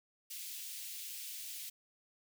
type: high-pass noise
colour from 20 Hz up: white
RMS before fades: -45 dBFS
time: 0.3-1.7 s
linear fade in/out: 10 ms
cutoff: 2400 Hz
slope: 24 dB/octave
effects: none